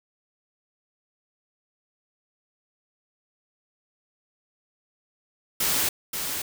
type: noise with echo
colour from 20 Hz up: white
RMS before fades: -24 dBFS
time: 5.6-5.89 s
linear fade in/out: 5 ms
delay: 530 ms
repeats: 1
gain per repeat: -6 dB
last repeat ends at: 6.42 s
effects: none